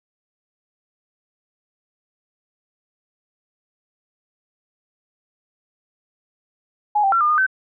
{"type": "tone with pitch steps", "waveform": "sine", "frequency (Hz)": [836, 782, 1359, 1207, 1223, 1534], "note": ["G#5", "G5", "F6", "D6", "D#6", "G6"], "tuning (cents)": [11, -4, -48, 47, -30, -38], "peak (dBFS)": -14, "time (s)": [6.95, 7.466], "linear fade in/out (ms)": 10, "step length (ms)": 86, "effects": []}